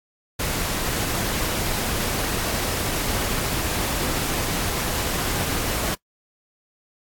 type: noise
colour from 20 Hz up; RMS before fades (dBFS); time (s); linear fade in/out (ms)
pink; -25; 0.39-5.95; 10
effects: noise-tail reverb RT60 0.1 s tail -22 dB re dry + AAC 64 kbps